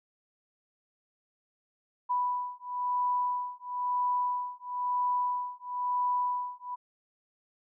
sine beating tone pair, 987.8 / 988.8 Hz, B5 / B5, 0 / +2 cents, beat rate 1 Hz, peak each -31 dBFS, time 2.09-6.76 s, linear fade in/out 20 ms, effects none

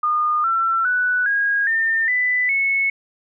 sine tone with pitch steps, 1220 / 1345.9 / 1484.7 / 1637.9 / 1806.9 / 1993.4 / 2199 Hz, D#6 / E6 / F#6 / G#6 / A6 / B6 / C#7, -34 / +36 / +6 / -24 / +46 / +16 / -14 cents, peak -16 dBFS, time 0.03-2.9 s, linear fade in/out 5 ms, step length 410 ms, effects none

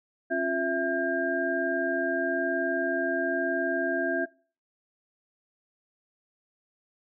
sine tone cluster, 271.6 / 350.6 / 663 / 1603 Hz, C#4 / F4 / E5 / G6, -35 / +7 / +10 / +38 cents, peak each -32 / -31 / -28 / -30 dBFS, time 0.3-4.26 s, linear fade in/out 20 ms, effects noise-tail reverb RT60 0.4 s tail -21 dB re dry

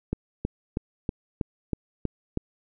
click train, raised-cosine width 3 ms, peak -13 dBFS, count 8, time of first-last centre 0.13-2.374 s, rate 3.12 Hz, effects none

